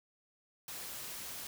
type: noise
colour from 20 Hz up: white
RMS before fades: -44 dBFS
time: 0.68-1.47 s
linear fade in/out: 2 ms
effects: none